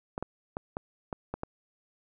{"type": "clicks", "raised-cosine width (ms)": 1, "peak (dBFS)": -19, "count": 7, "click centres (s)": [0.179, 0.226, 0.569, 0.769, 1.128, 1.34, 1.434], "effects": []}